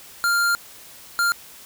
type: tone bursts at uneven times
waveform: square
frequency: 1396.9 Hz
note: F6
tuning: in tune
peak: -18 dBFS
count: 2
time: 0.24-0.55 / 1.19-1.32 s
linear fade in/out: 0 ms
effects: white hiss -44 dBFS RMS until 1.65 s